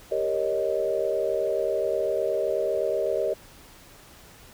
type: chord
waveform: sine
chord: Eb dominant seventh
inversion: first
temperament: equal with one note detuned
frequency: 395 / 466.2 / 554.4 / 622.3 Hz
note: G4 / Bb4 / Db5 / Eb5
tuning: +13 / 0 / 0 / 0 cents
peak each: -29 / -29 / -29 / -27 dBFS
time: 0.11-3.34 s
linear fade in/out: 10 ms
effects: pink hiss -50 dBFS RMS until 4.53 s